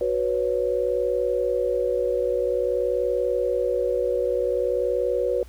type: chord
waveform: sine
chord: F# suspended fourth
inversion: none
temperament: equal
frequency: 370 / 493.9 / 554.4 Hz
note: F#4 / B4 / C#5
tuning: 0 / 0 / 0 cents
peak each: -27 / -23 / -26 dBFS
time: 0.01-5.43 s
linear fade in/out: 2 ms
effects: added 60 Hz sine -42 dBFS peak until 5.48 s + pink hiss -54 dBFS RMS until 5.48 s